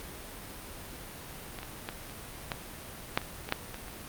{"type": "clicks", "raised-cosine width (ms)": 0.3, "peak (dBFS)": [-23, -24, -18, -29, -15, -8, -27, -21, -10, -25, -29], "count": 11, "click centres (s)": [1.588, 1.631, 1.889, 2.097, 2.518, 3.175, 3.216, 3.49, 3.524, 3.744, 3.882], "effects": ["pink hiss -44 dBFS RMS until 4.08 s", "Opus 48 kbps"]}